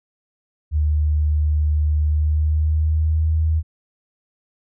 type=tone with pitch glide; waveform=sine; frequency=75.6 to 79.22 Hz; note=D#2 to D#2; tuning=-49 to +32 cents; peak=-15 dBFS; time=0.71-3.63 s; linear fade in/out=50 ms; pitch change=+81 cents; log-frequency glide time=2.03-3.33 s; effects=none